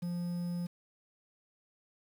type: tone with quantisation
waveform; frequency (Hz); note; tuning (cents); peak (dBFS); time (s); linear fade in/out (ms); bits
triangle; 174.61; F3; 0; -31; 0.02-0.67; 10; 9
effects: none